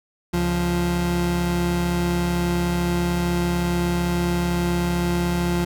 30% pulse tone pair together, 69.3 / 174.4 Hz, C#2 / F3, 0 / -2 cents, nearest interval octave + major third, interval 1598 cents, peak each -24 / -18 dBFS, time 0.33-5.65 s, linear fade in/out 10 ms, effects none

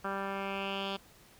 10% pulse tone with low-pass filter sweep, 196 Hz, G3, in tune, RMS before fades -36 dBFS, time 0.04-0.97 s, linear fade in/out 10 ms, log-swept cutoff 1500 to 3700 Hz, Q 3.7, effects pink hiss -59 dBFS RMS until 1.39 s

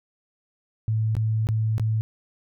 sine tone with dropouts, 110 Hz, A2, in tune, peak -20 dBFS, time 0.88-2.01 s, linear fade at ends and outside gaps 0 ms, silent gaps 1.152-1.167 / 1.47-1.488 / 1.781-1.797 s, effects none

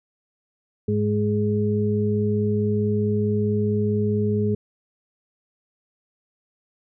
harmonic tone, 104.6 Hz, G#2, 13 cents sharp, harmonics 1 / 2 / 4, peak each -23 / -23 / -24 dBFS, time 0.88-4.55 s, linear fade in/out 5 ms, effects none

